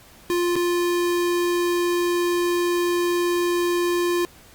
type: tone with dropouts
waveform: square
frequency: 349.8 Hz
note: F4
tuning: 3 cents sharp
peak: -20 dBFS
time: 0.3-4.25 s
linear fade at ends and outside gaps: 0 ms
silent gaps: 0.556-0.563 s
effects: pink hiss -49 dBFS RMS until 4.54 s + Opus 48 kbps